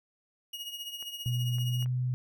40% pulse tone with tremolo, 2878 Hz, F#7, 49 cents flat, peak -34 dBFS, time 0.53-1.85 s, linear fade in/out 5 ms, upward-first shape triangle, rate 15 Hz, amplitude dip 70%
clicks, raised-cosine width 0.5 ms, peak -36 dBFS, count 4, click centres 1.026 / 1.584 / 1.826 / 1.86 s
sine tone with pitch glide, 123.47 to 125.85 Hz, B2 to B2, 0 to +33 cents, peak -27 dBFS, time 1.26-2.14 s, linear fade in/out 0 ms, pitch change +33 cents, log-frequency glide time 1.56-1.91 s
effects none

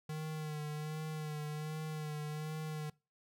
square tone with vibrato, 153.3 Hz, D#3, 25 cents flat, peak -39 dBFS, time 0.09-2.9 s, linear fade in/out 5 ms, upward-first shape sine, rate 1.3 Hz, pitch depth 34 cents each way, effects noise-tail reverb RT60 0.3 s tail -23 dB re dry

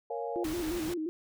sine chord, Bb minor seventh, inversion none, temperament equal, 466.2 / 554.4 / 698.5 / 830.6 Hz, Bb4 / Db5 / F5 / Ab5, 0 / 0 / 0 / 0 cents, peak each -36 / -39 / -39 / -40 dBFS, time 0.1-0.44 s, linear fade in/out 5 ms
sine tone with vibrato, 331.1 Hz, E4, 8 cents sharp, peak -31 dBFS, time 0.36-1.09 s, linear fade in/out 0 ms, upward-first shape square, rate 5.7 Hz, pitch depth 96 cents each way
pink noise, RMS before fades -40 dBFS, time 0.44-0.94 s, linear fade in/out 5 ms
effects none

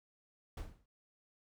brown noise with exponential decay, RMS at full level -37 dBFS, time 0.57-0.86 s, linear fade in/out 5 ms, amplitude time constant 62 ms, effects none

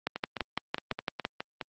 two click trains, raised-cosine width 0.3 ms, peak -17 / -12 dBFS, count 8 / 8, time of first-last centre 0.16-1.612 / 0.07-1.25 s, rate 4.82 / 5.93 Hz, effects high-pass 150 Hz 12 dB/octave + Opus 48 kbps

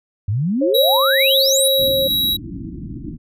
sine exponential sweep, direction up, 92.5 to 10548 Hz, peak -16 dBFS, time 0.28-1.68 s, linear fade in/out 5 ms
sine tone, 540 Hz, C#5, 45 cents flat, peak -16 dBFS, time 0.61-2.08 s, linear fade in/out 10 ms
square tone with tremolo, 3870 Hz, B7, 36 cents flat, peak -16 dBFS, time 0.74-2.37 s, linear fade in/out 10 ms, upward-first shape square, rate 2.2 Hz, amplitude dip 25%
white low-pass noise, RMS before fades -30 dBFS, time 1.77-3.18 s, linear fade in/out 50 ms, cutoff 330 Hz, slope 96 dB/octave
effects none

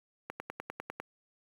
click train, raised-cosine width 0.5 ms, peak -22 dBFS, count 8, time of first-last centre 0.3-1 s, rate 10 Hz, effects high-pass 150 Hz 12 dB/octave + 8-bit

